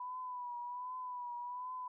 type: tone with vibrato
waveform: sine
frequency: 987.8 Hz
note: B5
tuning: in tune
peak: -40 dBFS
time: 0-1.88 s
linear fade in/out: 5 ms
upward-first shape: triangle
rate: 1.3 Hz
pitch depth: 52 cents each way
effects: none